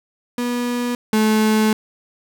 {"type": "tone pair in turn", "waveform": "35% pulse", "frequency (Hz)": [243, 216.5], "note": ["B3", "A3"], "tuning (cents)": [-28, -28], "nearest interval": "major second", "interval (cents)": 200, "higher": "first", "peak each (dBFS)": [-18, -12], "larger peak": "second", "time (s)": [[0.38, 0.95], [1.13, 1.73]], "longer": "second", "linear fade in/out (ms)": 2, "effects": []}